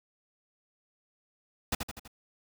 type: noise with echo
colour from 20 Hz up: pink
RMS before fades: -29 dBFS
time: 1.72-1.75 s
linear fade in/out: 5 ms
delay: 82 ms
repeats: 4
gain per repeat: -5 dB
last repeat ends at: 2.078 s
effects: none